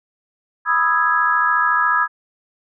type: chord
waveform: sine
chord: E major seventh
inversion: second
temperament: equal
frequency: 987.8 / 1244.5 / 1318.5 / 1661.2 Hz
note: B5 / D#6 / E6 / G#6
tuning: 0 / 0 / 0 / 0 cents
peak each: -21 / -19 / -21 / -18 dBFS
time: 0.65-2.08 s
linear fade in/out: 50 ms
effects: none